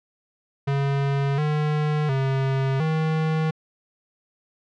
square tone with pitch steps, 139.2 / 151.1 / 134.4 / 158 Hz, C#3 / D3 / C3 / D#3, +8 / +50 / +47 / +27 cents, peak -21 dBFS, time 0.67-3.51 s, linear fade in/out 10 ms, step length 710 ms, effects low-pass 3000 Hz 12 dB/octave

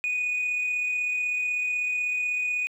sine tone with amplitude modulation, 2476 Hz, D#7, 9 cents flat, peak -21 dBFS, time 0.04-2.67 s, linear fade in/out 0 ms, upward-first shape sine, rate 36.1 Hz, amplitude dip 35%, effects tanh soft clip ceiling -22 dBFS + 10-bit

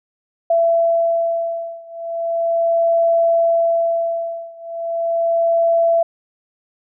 sine beating tone pair, 670 / 670.37 Hz, E5 / E5, +28 / +29 cents, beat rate 0.37 Hz, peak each -17 / -18 dBFS, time 0.5-6.03 s, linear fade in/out 5 ms, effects none

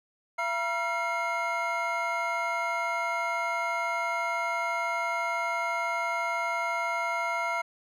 triangle tone cluster, 678 / 958 / 1370 / 2144 Hz, E5 / A#5 / F6 / C7, +49 / +47 / -34 / +42 cents, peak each -31 dBFS, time 0.38-7.62 s, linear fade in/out 10 ms, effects none

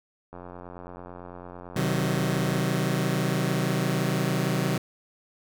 click train, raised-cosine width 1 ms, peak -27 dBFS, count 204, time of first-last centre 0.33-2.611 s, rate 89 Hz
sawtooth chord, C diminished, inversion none, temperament just, 130.81 / 156.98 / 188.37 Hz, C3 / Eb3 / Gb3, 0 / +16 / +31 cents, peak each -24 dBFS, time 1.76-4.78 s, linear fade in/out 5 ms
effects none

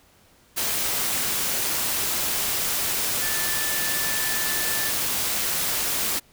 sine tone in noise, 1756 Hz, A6, 4 cents flat, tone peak -31 dBFS, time 3.21-4.91 s, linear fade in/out 20 ms, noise white, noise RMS -25 dBFS, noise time 0.56-6.2 s, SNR -9 dB, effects pink hiss -57 dBFS RMS until 6.32 s

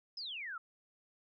sine exponential sweep, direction down, 5274 to 1276 Hz, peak -40 dBFS, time 0.17-0.58 s, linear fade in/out 5 ms, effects none

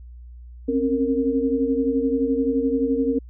sine tone cluster, 262.2 / 273.8 / 462.1 Hz, C4 / C#4 / A#4, +4 / -21 / -15 cents, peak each -23 dBFS, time 0.68-3.19 s, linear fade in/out 10 ms, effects added 60 Hz sine -38 dBFS peak until 3.29 s

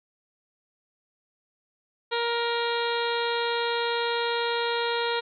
harmonic tone with a mistuned harmonic, 469.9 Hz, A#4, 14 cents sharp, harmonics 1 / 2 / 3 / 4 / 5 / 6 / 7 / 8 / 9, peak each -28 / -30 / -33 / -36 / -38 / -40 / -37 / -36 / -38 dBFS, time 2.11-5.21 s, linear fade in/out 20 ms, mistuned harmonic 9, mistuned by -29 cents, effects none

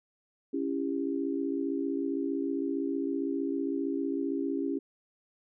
sine chord, C# diminished, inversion none, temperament just, 277.2 / 332.6 / 399.1 Hz, C#4 / E4 / G4, 0 / +16 / +31 cents, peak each -31 / -34 / -35 dBFS, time 0.53-4.79 s, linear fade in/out 10 ms, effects none

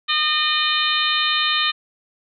harmonic tone with a mistuned harmonic, 610 Hz, D#5, 34 cents flat, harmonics 2 / 3 / 4 / 5 / 6 / 7, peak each -24 / -25 / -26 / -23 / -22 / -27 dBFS, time 0.08-1.72 s, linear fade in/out 20 ms, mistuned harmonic 7, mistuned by -65 cents, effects none

